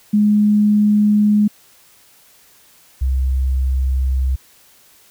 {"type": "tone pair in turn", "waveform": "sine", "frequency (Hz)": [209, 65.45], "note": ["G#3", "C2"], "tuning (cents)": [11, 1], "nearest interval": "octave + minor sixth", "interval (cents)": 2010, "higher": "first", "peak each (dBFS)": [-10, -14], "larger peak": "first", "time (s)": [[0.13, 1.48], [3.01, 4.36]], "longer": "neither", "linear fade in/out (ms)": 10, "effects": ["white hiss -50 dBFS RMS until 5.1 s"]}